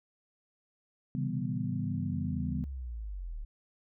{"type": "chord", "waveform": "sine", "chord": "C# half-diminished seventh", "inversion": "none", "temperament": "equal with one note detuned", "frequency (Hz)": [138.59, 164.81, 197.59, 246.9], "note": ["C#3", "E3", "G3", "B3"], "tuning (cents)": [0, 0, 14, 0], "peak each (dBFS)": -37, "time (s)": [1.15, 2.64], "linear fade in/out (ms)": 0}
{"type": "linear sweep", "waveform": "sine", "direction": "down", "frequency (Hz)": [136.7, 34.65], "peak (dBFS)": -36, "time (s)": [1.17, 3.45], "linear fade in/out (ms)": 10}
{"effects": []}